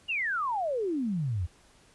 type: exponential sweep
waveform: sine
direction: down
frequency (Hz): 2922 to 79.2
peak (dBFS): -27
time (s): 0.08-1.47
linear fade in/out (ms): 20
effects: pink hiss -60 dBFS RMS until 1.94 s + resampled to 24000 Hz